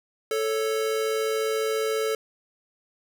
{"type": "tone pair together", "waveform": "square", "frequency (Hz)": [440, 554.4], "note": ["A4", "C#5"], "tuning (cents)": [0, 0], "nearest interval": "major third", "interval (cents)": 400, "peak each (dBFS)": [-25, -32], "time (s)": [0.31, 2.15], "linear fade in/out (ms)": 2, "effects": []}